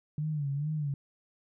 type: tone with vibrato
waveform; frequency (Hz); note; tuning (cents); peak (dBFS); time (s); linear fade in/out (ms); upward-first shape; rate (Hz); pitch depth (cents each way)
sine; 146.83; D3; 0; -29; 0.18-0.94; 2; sine; 2.3; 100
effects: none